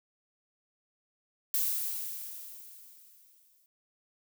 violet noise with exponential decay, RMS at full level -28 dBFS, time 1.54-3.66 s, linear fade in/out 1 ms, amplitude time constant 460 ms, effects none

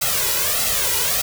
white noise with flanger, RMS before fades -20 dBFS, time 0.01-1.22 s, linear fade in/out 10 ms, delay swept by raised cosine 1.5 to 2.07 ms, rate 1.6 Hz, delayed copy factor +0.9, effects none

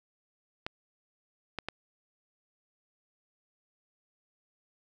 clicks, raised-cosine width 0.3 ms, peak -18 dBFS, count 3, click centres 0.665 / 1.587 / 1.686 s, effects none

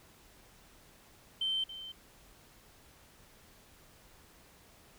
sine tone with echo, 3104 Hz, G7, 18 cents flat, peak -29 dBFS, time 1.41-1.64 s, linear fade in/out 5 ms, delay 280 ms, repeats 1, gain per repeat -13 dB, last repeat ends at 1.92 s, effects tanh soft clip ceiling -25 dBFS + pink hiss -60 dBFS RMS until 4.98 s

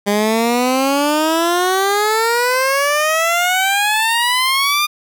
15% pulse exponential sweep, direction up, 201.4 to 1216 Hz, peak -7 dBFS, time 0.06-4.87 s, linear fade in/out 20 ms, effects none

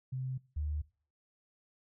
sine tone pair in turn, 130 / 74.88 Hz, C3 / D2, -11 / +34 cents, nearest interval minor seventh, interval 955 cents, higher first, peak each -34 / -32 dBFS, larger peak second, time 0.12-0.38 / 0.56-0.82 s, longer neither, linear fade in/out 10 ms, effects noise-tail reverb RT60 0.4 s tail -21 dB re dry

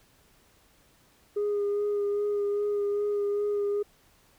sine tone with vibrato, 410 Hz, G#4, 22 cents flat, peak -23 dBFS, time 1.36-3.83 s, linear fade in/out 10 ms, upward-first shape sine, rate 2.5 Hz, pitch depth 17 cents each way, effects tanh soft clip ceiling -23 dBFS + pink hiss -62 dBFS RMS until 4.38 s

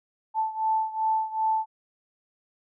sine beating tone pair, 878 / 880.6 Hz, A5 / A5, -4 / +1 cents, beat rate 2.6 Hz, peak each -25 / -28 dBFS, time 0.34-1.66 s, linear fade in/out 50 ms, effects none

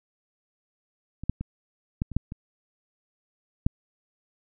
clicks, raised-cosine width 5 ms, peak -23 / -11 / -19 / -13 / -25 / -9 / -23 / -8 dBFS, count 8, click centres 1.236 / 1.296 / 1.41 / 2.019 / 2.117 / 2.166 / 2.321 / 3.665 s, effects none

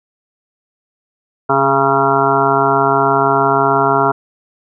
harmonic tone with a mistuned harmonic, 136.9 Hz, C#3, 21 cents flat, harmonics 1 / 2 / 3 / 5 / 6 / 7 / 8 / 9 / 10, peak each -23 / -22 / -17 / -17 / -21 / -17 / -21 / -22 / -17 dBFS, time 1.49-4.12 s, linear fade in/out 10 ms, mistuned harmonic 2, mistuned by +18 cents, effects none

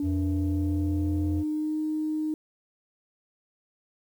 sine tone with pitch glide, 288.4 to 309.1 Hz, D4 to D#4, -31 to -11 cents, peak -25 dBFS, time 0-2.34 s, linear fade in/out 2 ms, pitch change +120 cents, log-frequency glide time 0.17-1.79 s
sine tone, 86.4 Hz, F2, 18 cents flat, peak -24 dBFS, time 0.02-1.44 s, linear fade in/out 50 ms
effects tanh soft clip ceiling -20 dBFS + 9-bit

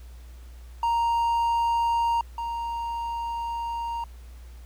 triangle tone pair in turn, 932.3 / 932.3 Hz, A#5 / A#5, 0 / 0 cents, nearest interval unison, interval 0 cents, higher neither, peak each -19 / -26 dBFS, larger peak first, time 0.83-2.21 / 2.38-4.04 s, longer second, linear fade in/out 2 ms, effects added 60 Hz sine -41 dBFS peak until 4.65 s + pink hiss -57 dBFS RMS until 4.65 s

